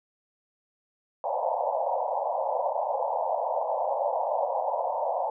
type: band-pass noise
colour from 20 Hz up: pink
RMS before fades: -28 dBFS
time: 1.24-5.3 s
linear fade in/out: 2 ms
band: 520 to 960 Hz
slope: 96 dB/octave
effects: none